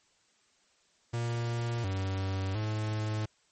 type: tone with pitch steps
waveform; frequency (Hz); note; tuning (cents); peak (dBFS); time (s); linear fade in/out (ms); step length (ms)
45% pulse; 117.8 / 95.7 / 107.7; A#2 / G2 / A2; +19 / -41 / -37; -30; 1.13-3.26; 10; 710
effects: white hiss -68 dBFS RMS until 3.51 s + MP3 32 kbps